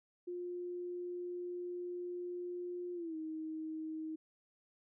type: tone with pitch glide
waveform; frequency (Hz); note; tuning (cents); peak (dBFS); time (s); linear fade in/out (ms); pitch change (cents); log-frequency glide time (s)
sine; 354.4 to 315.7; F4 to D#4; +25 to +25; -39; 0.27-4.16; 10; -200; 2.94-3.16
effects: none